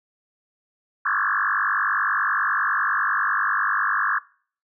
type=tone with frequency modulation; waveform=sine; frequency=1396.9 Hz; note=F6; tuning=in tune; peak=-19 dBFS; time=1.05-4.19 s; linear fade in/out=10 ms; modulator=49.9 Hz; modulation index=6.6; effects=noise-tail reverb RT60 0.5 s tail -24 dB re dry